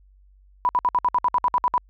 sine tone bursts, 987.8 Hz, B5, in tune, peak -16 dBFS, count 12, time 0.65-1.779 s, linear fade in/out 0 ms, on 40 ms, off 59 ms, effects added 48 Hz sine -51 dBFS peak until 1.89 s

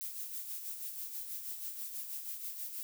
violet noise with tremolo, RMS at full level -40 dBFS, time 0.01-2.83 s, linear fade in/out 0 ms, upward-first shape sine, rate 6.2 Hz, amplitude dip 50%, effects none

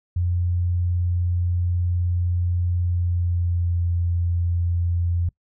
sine tone with pitch glide, 88.1 to 86.44 Hz, F2 to F2, +16 to -17 cents, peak -19 dBFS, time 0.16-5.29 s, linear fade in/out 5 ms, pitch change -33 cents, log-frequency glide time 2.78-3.83 s, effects noise-tail reverb RT60 0.1 s tail -23 dB re dry

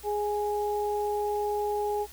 sine tone pair together, 415.3 / 830.6 Hz, G#4 / G#5, 0 / 0 cents, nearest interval octave, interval 1200 cents, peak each -28 / -30 dBFS, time 0.03-2.07 s, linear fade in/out 50 ms, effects added 60 Hz sine -50 dBFS peak until 2.12 s + white hiss -50 dBFS RMS until 2.12 s

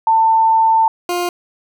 sine / 20% pulse tone pair in turn, 894 / 352.8 Hz, A5 / F4, +27 / +18 cents, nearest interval octave + major third, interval 1609 cents, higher first, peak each -9 / -12 dBFS, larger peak first, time 0.07-0.88 / 1.09-1.29 s, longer first, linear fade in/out 2 ms, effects none

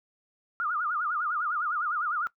sine tone with vibrato, 1311 Hz, E6, 10 cents flat, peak -26 dBFS, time 0.6-2.27 s, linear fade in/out 0 ms, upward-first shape sine, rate 9.9 Hz, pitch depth 180 cents each way, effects noise-tail reverb RT60 0.1 s tail -19 dB re dry

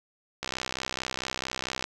click train, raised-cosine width 0.2 ms, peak -13 dBFS, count 92, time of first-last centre 0.43-1.841 s, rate 64.5 Hz, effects none

